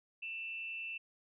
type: tone with amplitude modulation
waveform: sine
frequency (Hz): 2670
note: E7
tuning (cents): +22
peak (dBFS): -37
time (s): 0.22-0.98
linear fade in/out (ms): 10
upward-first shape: sine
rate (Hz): 231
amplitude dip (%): 50
effects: none